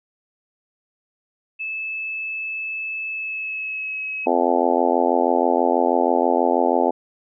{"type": "tone with pitch glide", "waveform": "sine", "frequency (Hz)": [2614, 2562], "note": ["E7", "E7"], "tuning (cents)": [-15, -50], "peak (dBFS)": -25, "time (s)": [1.59, 4.27], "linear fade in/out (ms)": 20, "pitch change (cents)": -35, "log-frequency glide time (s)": [3.08, 4.03]}
{"type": "harmonic tone", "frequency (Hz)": 86.2, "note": "F2", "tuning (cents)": -22, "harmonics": [3, 4, 5, 6, 7, 8, 9, 10], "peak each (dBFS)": [-24, -24, -24, -24, -24, -24, -24, -24], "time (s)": [4.26, 6.91], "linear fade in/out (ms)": 10}
{"effects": []}